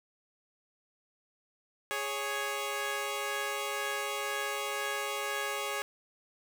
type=tone pair together; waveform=10% pulse; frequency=415.3 / 554.4 Hz; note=G#4 / C#5; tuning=0 / 0 cents; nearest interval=perfect fourth; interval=500 cents; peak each=-27 dBFS; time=1.91-5.82 s; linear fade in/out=0 ms; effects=none